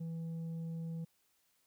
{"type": "tone with tanh clipping", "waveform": "sine", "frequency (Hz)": 164.5, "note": "E3", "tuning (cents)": -3, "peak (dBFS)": -39, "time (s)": [0, 1.05], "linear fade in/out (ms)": 10, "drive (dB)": 4, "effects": ["white hiss -75 dBFS RMS until 1.66 s"]}